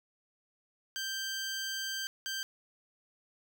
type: tone bursts at uneven times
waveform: 15% pulse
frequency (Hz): 1570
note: G6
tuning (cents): +2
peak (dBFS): -28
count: 2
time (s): 0.96-2.07 / 2.26-2.43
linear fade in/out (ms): 0
effects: none